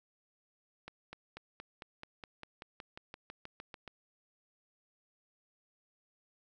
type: accelerating click train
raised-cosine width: 0.3 ms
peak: -29 dBFS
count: 17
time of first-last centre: 0.88-3.877 s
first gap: 250 ms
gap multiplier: 0.96
effects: none